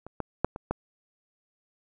clicks, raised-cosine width 1 ms, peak -27 / -16 / -8 / -22 / -13 dBFS, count 5, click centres 0.066 / 0.203 / 0.446 / 0.561 / 0.71 s, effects none

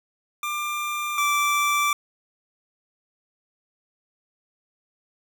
25% pulse tone pair in turn, 1191 / 1168.5 Hz, D6 / D6, +24 / -9 cents, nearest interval unison, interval 33 cents, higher first, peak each -22 / -16 dBFS, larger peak second, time 0.43-1.18 / 1.18-1.93 s, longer neither, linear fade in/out 2 ms, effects none

